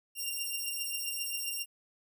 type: beating tone pair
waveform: 10% pulse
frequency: 2779 / 2786.5 Hz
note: F7 / F7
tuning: -9 / -5 cents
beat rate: 7.5 Hz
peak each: -28 dBFS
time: 0.15-1.66 s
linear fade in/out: 50 ms
effects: none